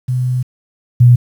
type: tone pair in turn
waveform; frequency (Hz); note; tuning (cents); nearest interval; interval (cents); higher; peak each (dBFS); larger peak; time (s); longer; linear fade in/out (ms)
sine; 126.2 / 122.11; B2 / B2; +38 / -19; minor second; 57; first; -13 / -3; second; 0.08-0.43 / 1-1.16; first; 10
effects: 7-bit